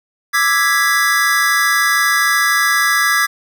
square chord, E dominant seventh, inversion third, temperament equal, 1174.7 / 1318.5 / 1661.2 / 1975.5 Hz, D6 / E6 / G#6 / B6, 0 / 0 / 0 / 0 cents, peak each -20 / -22 / -16 / -18 dBFS, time 0.33-3.27 s, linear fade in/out 20 ms, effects none

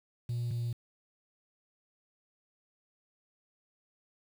triangle tone pair in turn, 119.8 / 118.63 Hz, A#2 / A#2, +48 / +31 cents, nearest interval unison, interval 17 cents, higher first, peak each -28 / -28 dBFS, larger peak neither, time 0.29-0.51 / 0.51-0.73 s, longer neither, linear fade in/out 5 ms, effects tanh soft clip ceiling -26 dBFS + 9-bit

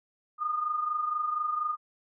sine tone pair together, 1220.3 / 1244.5 Hz, D#6 / D#6, -34 / 0 cents, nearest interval unison, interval 34 cents, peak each -28 / -35 dBFS, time 0.38-1.77 s, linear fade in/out 50 ms, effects none

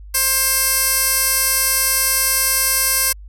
15% pulse tone with band-pass filter, 530 Hz, C5, 22 cents sharp, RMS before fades -17 dBFS, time 0.14-3.13 s, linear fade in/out 10 ms, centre 11000 Hz, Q 1.5, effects added 50 Hz sine -34 dBFS peak until 3.28 s

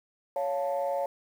sine chord, Db augmented, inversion none, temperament equal with one note detuned, 558.5 / 698.5 / 880 Hz, Db5 / F5 / A5, +13 / 0 / 0 cents, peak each -28 / -32 / -34 dBFS, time 0.36-1.06 s, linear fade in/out 2 ms, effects tanh soft clip ceiling -20 dBFS + 9-bit

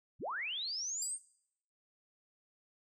sine linear sweep, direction up, 41.41 to 8900 Hz, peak -36 dBFS, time 0.19-1.19 s, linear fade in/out 50 ms
25% pulse tone with exponential decay, 4833 Hz, D8, 49 cents sharp, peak -31 dBFS, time 1.02-1.16 s, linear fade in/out 2 ms, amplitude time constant 30 ms
effects noise-tail reverb RT60 0.7 s tail -20 dB re dry

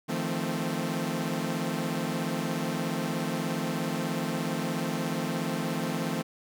sawtooth chord, F dominant seventh, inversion third, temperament equal with one note detuned, 155.56 / 172.41 / 220 / 261.6 Hz, Eb3 / F3 / A3 / C4, 0 / -22 / 0 / 0 cents, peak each -31 / -30 / -30 / -30 dBFS, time 0.08-6.23 s, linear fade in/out 20 ms, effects none

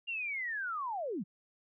sine linear sweep, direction down, 2822 to 150.2 Hz, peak -34 dBFS, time 0.07-1.24 s, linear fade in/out 20 ms, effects none

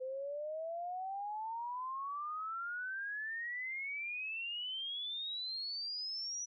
sine exponential sweep, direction up, 510 to 5920 Hz, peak -38 dBFS, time 0-6.46 s, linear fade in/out 20 ms, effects none

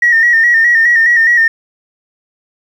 sine tone with vibrato, 1864.7 Hz, A#6, in tune, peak -5 dBFS, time 0.02-1.48 s, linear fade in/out 5 ms, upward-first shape square, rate 4.8 Hz, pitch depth 46 cents each way, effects tanh soft clip ceiling -1 dBFS + 7-bit

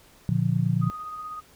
sine chord, Bb major, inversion none, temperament just, 116.54 / 145.68 / 174.81 Hz, Bb2 / D3 / F3, 0 / -14 / +2 cents, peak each -25 dBFS, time 0.29-0.9 s, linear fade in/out 0 ms
sine tone with tremolo, 1244 Hz, D#6, 1 cent flat, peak -32 dBFS, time 0.81-1.41 s, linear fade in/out 20 ms, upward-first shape sine, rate 16 Hz, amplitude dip 30%
effects pink hiss -55 dBFS RMS until 1.55 s

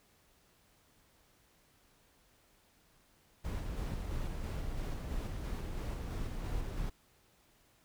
brown noise with tremolo, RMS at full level -37 dBFS, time 3.44-6.9 s, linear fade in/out 10 ms, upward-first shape square, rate 3 Hz, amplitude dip 25%, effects pink hiss -68 dBFS RMS until 7.84 s

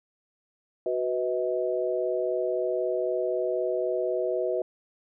sine chord, B major, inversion second, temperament equal with one note detuned, 370 / 493.9 / 636.4 Hz, F#4 / B4 / D#5, 0 / 0 / +39 cents, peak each -29 dBFS, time 0.86-4.62 s, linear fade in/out 2 ms, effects none

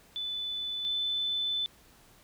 sine tone pair in turn, 3494 / 3513 Hz, A7 / A7, -13 / -3 cents, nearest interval unison, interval 10 cents, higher second, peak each -32 / -28 dBFS, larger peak second, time 0.16-0.85 / 0.85-1.66 s, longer second, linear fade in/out 0 ms, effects pink hiss -59 dBFS RMS until 2.23 s

